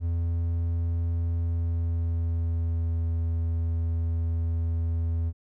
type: tone with pitch glide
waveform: triangle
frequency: 84.3 to 82.95 Hz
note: E2 to E2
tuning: +39 to +11 cents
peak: -22 dBFS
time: 0-5.33 s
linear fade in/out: 50 ms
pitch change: -28 cents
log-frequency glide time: 1.32-3.03 s
effects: none